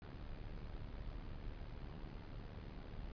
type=noise with amplitude modulation; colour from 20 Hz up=brown; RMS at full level=-45 dBFS; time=0.02-3.12 s; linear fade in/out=0 ms; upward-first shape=sine; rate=74.1 Hz; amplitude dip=70%; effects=resampled to 11025 Hz